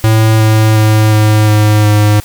square tone with pitch steps, 110.3 / 109.22 / 108.15 / 107.1 / 106.05 / 105.02 Hz, A2 / A2 / A2 / A2 / G#2 / G#2, +5 / -12 / -29 / -46 / +37 / +20 cents, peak -6 dBFS, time 0.04-2.2 s, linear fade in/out 0 ms, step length 360 ms, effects white hiss -34 dBFS RMS until 2.24 s

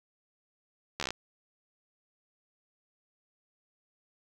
slowing click train, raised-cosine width 0.2 ms, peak -15 dBFS, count 8, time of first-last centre 1-1.106 s, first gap 13 ms, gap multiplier 1.05, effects 8-bit

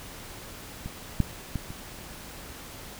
clicks, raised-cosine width 5 ms, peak -23 / -9 / -17 / -25 dBFS, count 4, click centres 0.86 / 1.203 / 1.557 / 1.705 s, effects pink hiss -43 dBFS RMS until 2.99 s

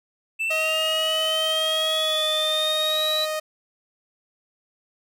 triangle linear sweep, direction up, 2637 to 3951 Hz, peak -21 dBFS, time 0.39-3.26 s, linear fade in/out 20 ms
sawtooth tone with pitch glide, 633 to 620.3 Hz, D#5 to D#5, +30 to -5 cents, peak -21 dBFS, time 0.5-3.4 s, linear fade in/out 10 ms, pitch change -35 cents, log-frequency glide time 1.95-2.21 s
effects none

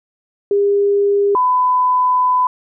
sine tone pair in turn, 403.5 / 1002.8 Hz, G#4 / B5, -50 / +26 cents, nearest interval octave + major third, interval 1576 cents, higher second, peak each -11 dBFS, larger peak neither, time 0.51-1.35 / 1.35-2.47 s, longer second, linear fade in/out 2 ms, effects none

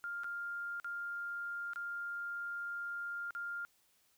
sine tone with dropouts, 1401 Hz, F6, 5 cents sharp, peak -38 dBFS, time 0.04-3.65 s, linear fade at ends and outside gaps 0 ms, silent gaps 0.235-0.243 / 0.799-0.845 / 1.734-1.759 / 3.307-3.35 s, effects white hiss -72 dBFS RMS until 4.17 s

